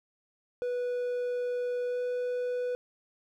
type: tone with pitch glide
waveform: triangle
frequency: 491.4 to 494.2 Hz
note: B4 to B4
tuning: -9 to +1 cents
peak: -27 dBFS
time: 0.62-2.75 s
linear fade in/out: 0 ms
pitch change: +10 cents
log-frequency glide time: 1.87-1.99 s
effects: none